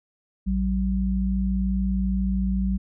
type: tone pair together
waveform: sine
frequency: 56.75 / 190.9 Hz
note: A#1 / G3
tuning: -46 / -46 cents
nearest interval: octave + major sixth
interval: 2100 cents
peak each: -24 / -23 dBFS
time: 0.46-2.78 s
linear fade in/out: 20 ms
effects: none